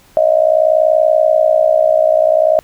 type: tone with amplitude modulation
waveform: sine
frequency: 630 Hz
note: D#5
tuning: 21 cents sharp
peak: -4 dBFS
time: 0.17-2.59 s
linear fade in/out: 0 ms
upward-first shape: sine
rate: 60.5 Hz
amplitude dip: 90%
effects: pink hiss -48 dBFS RMS until 2.63 s